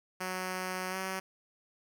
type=tone with pitch glide; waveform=5% pulse; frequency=185 to 189.32 Hz; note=F#3 to F#3; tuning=0 to +40 cents; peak=-23 dBFS; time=0.2-1.2 s; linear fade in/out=10 ms; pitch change=+40 cents; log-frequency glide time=0.9-0.96 s; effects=none